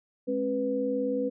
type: tone cluster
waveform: sine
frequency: 210.3 / 269.1 / 493.4 Hz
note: G#3 / C4 / B4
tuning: +22 / +49 / -2 cents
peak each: -35 / -30 / -28 dBFS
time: 0.27-1.3 s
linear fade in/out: 20 ms
effects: none